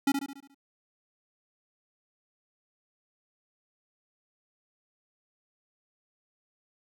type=tone with echo; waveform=square; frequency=277.2 Hz; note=C#4; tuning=in tune; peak=-22 dBFS; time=0.07-0.12 s; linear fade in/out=5 ms; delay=71 ms; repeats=6; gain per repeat=-6 dB; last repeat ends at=0.546 s; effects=none